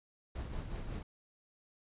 brown noise with tremolo, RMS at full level -39 dBFS, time 0.35-1.03 s, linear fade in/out 5 ms, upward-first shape sine, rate 5.5 Hz, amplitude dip 45%, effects resampled to 8000 Hz

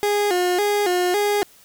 30% pulse tone with vibrato, 384.3 Hz, G4, 34 cents flat, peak -15 dBFS, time 0.03-1.43 s, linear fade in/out 0 ms, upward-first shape square, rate 1.8 Hz, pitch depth 120 cents each way, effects white hiss -51 dBFS RMS until 1.64 s

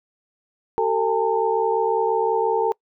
sine tone cluster, 384.1 / 449.8 / 815 / 904 Hz, G4 / A4 / G#5 / A5, -35 / +38 / -33 / +47 cents, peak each -26 / -20 / -26 / -23 dBFS, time 0.78-2.72 s, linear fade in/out 0 ms, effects noise-tail reverb RT60 0.1 s tail -25 dB re dry

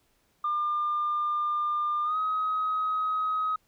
sine tone with pitch glide, 1200 to 1265.5 Hz, D6 to D#6, +37 to +29 cents, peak -24 dBFS, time 0.44-3.56 s, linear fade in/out 5 ms, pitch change +92 cents, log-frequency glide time 2.04-2.17 s, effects tanh soft clip ceiling -21 dBFS + pink hiss -69 dBFS RMS until 3.67 s

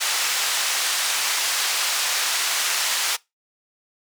white band-pass noise, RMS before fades -23 dBFS, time 0-3.17 s, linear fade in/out 20 ms, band 890 to 7100 Hz, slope 12 dB/octave, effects noise-tail reverb RT60 0.2 s tail -22 dB re dry

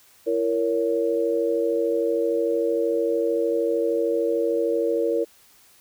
sine chord, A# diminished, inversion second, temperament just, 335.6 / 466.2 / 559.4 Hz, E4 / A#4 / C#5, +31 / 0 / +16 cents, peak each -26 / -22 / -26 dBFS, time 0.26-5.25 s, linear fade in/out 20 ms, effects white hiss -55 dBFS RMS until 5.8 s

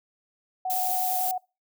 sine tone with vibrato, 740 Hz, F#5, in tune, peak -26 dBFS, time 0.65-1.38 s, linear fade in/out 5 ms, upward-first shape sine, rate 11 Hz, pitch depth 13 cents each way
violet noise, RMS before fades -29 dBFS, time 0.7-1.31 s, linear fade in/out 0 ms
effects noise-tail reverb RT60 0.3 s tail -26 dB re dry

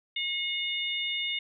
harmonic tone, 721 Hz, F#5, 45 cents flat, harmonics 3 / 4 / 5, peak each -33 / -33 / -33 dBFS, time 0.16-1.39 s, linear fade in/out 5 ms, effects none

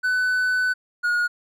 triangle tone pair in turn, 1500 / 1441.7 Hz, F#6 / F#6, +23 / -45 cents, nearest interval minor second, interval 68 cents, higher first, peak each -17 dBFS, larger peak neither, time 0.03-0.74 / 1.03-1.28 s, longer first, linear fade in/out 20 ms, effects none

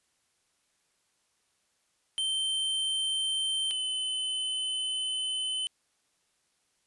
square tone pair in turn, 3112 / 3041 Hz, G7 / F#7, -13 / +47 cents, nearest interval unison, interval 40 cents, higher first, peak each -28 / -30 dBFS, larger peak first, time 2.18-3.71 / 3.71-5.67 s, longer second, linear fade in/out 0 ms, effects white hiss -73 dBFS RMS until 6.86 s + resampled to 24000 Hz

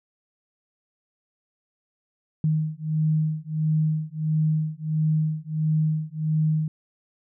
sine beating tone pair, 155 / 156.5 Hz, D#3 / D#3, -6 / +10 cents, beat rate 1.5 Hz, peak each -24 dBFS, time 2.44-6.68 s, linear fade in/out 2 ms, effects none

